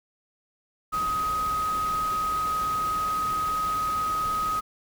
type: tone in noise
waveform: sine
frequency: 1259 Hz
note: D#6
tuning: 20 cents sharp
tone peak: -24 dBFS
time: 0.92-4.61 s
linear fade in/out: 20 ms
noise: pink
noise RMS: -38 dBFS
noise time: 0.92-4.61 s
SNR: +11 dB
effects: none